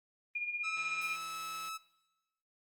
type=tone with tremolo; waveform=sine; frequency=2423 Hz; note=D#7; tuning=47 cents flat; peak=-32 dBFS; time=0.35-1.16 s; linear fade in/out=5 ms; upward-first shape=sine; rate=16 Hz; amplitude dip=60%
type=tone; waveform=sawtooth; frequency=1300 Hz; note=E6; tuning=24 cents flat; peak=-36 dBFS; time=0.63-1.78 s; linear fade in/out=20 ms
type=click train; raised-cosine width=0.2 ms; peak=-37 dBFS; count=153; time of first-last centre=0.77-1.686 s; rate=166 Hz
effects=noise-tail reverb RT60 1.0 s tail -19 dB re dry + Opus 24 kbps